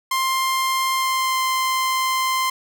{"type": "tone with pitch glide", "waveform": "sawtooth", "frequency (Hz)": [1053, 1042.7], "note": ["C6", "C6"], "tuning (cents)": [11, -6], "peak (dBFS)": -15, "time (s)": [0.11, 2.5], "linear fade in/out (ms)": 5, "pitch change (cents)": -17, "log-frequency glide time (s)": [0.95, 1.4], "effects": []}